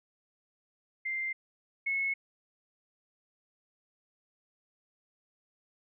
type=tone pair in turn; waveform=sine; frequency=2093 / 2189 Hz; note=C7 / C#7; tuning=0 / -22 cents; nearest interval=minor second; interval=78 cents; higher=second; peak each=-31 / -28 dBFS; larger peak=second; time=1.05-1.33 / 1.86-2.14 s; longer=neither; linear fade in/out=10 ms; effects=none